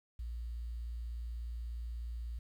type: tone with quantisation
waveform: sine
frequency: 58.27 Hz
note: A#1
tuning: in tune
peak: -38 dBFS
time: 0.19-2.39 s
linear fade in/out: 5 ms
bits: 11
effects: none